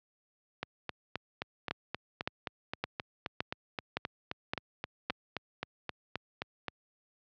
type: two click trains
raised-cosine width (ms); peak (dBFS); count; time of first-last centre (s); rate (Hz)
0.3; -15 / -18; 7 / 24; 1.71-5.1 / 0.63-6.683; 1.77 / 3.8
effects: high-pass 80 Hz 12 dB/octave + low-pass 5000 Hz 12 dB/octave